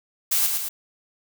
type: noise with echo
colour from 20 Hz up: blue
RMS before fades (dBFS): -21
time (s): 0.31-0.47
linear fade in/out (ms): 10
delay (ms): 110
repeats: 2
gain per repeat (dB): -4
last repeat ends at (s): 0.69
effects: none